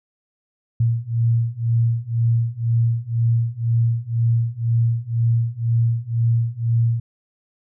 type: beating tone pair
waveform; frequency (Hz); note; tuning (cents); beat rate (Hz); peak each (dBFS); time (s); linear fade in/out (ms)
sine; 115.1 / 117.1; A#2 / A#2; -22 / +8; 2; -20 / -19; 0.8-7; 5
effects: none